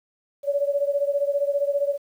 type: beating tone pair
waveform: sine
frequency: 563 / 578 Hz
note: C#5 / D5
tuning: +27 / -28 cents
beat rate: 15 Hz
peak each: -22 / -25 dBFS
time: 0.43-1.98 s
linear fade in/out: 50 ms
effects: 9-bit